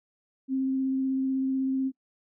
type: tone with vibrato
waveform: sine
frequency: 265.1 Hz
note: C4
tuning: 23 cents sharp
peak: -24 dBFS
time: 0.48-1.92 s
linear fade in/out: 50 ms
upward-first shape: sine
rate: 16 Hz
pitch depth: 10 cents each way
effects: noise-tail reverb RT60 0.1 s tail -22 dB re dry